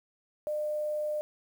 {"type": "tone with quantisation", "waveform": "sine", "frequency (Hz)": 603, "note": "D5", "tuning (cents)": 46, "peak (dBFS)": -29, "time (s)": [0.47, 1.21], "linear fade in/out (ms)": 0, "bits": 9, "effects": []}